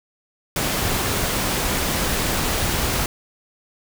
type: noise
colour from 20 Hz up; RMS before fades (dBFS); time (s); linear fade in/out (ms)
pink; -22; 0.56-3.06; 2
effects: none